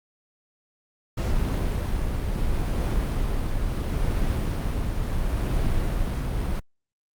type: noise with tremolo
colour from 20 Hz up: brown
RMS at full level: -23 dBFS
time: 1.17-6.6 s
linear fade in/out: 10 ms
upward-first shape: triangle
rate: 0.73 Hz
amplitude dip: 30%
effects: Opus 48 kbps